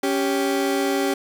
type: tone pair together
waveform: 30% pulse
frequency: 278.1 / 392 Hz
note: C#4 / G4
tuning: +6 / 0 cents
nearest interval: tritone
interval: 594 cents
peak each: -20 dBFS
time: 0.03-1.14 s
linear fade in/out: 5 ms
effects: none